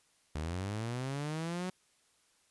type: linear sweep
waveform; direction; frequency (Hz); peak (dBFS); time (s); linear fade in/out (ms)
sawtooth; up; 72.3 to 186.5; -31; 0.35-1.7; 5
effects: white hiss -70 dBFS RMS until 2.5 s + resampled to 24000 Hz